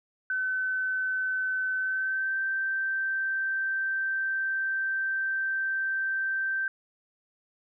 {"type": "tone with pitch glide", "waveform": "sine", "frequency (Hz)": [1521, 1560.2], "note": ["F#6", "G6"], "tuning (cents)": [47, -9], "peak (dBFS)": -26, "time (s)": [0.3, 6.68], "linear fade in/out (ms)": 2, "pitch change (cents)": 44, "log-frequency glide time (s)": [1.77, 2.38], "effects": []}